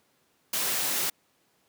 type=noise; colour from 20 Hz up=white; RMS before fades=-28 dBFS; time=0.53-1.1 s; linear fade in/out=5 ms; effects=pink hiss -68 dBFS RMS until 1.68 s + high-pass 150 Hz 12 dB/octave